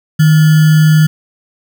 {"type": "tone with sample-and-hold", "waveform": "sine", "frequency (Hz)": 155.56, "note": "D#3", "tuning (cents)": 0, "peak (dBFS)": -4, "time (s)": [0.19, 1.07], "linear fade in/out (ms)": 10, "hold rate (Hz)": 1575, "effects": []}